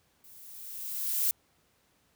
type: noise with level ramp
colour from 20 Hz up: violet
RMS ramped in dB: -54 to -26 dBFS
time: 0.24-1.31 s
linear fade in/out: 2 ms
effects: pink hiss -69 dBFS RMS until 2.15 s + high-pass 60 Hz 12 dB/octave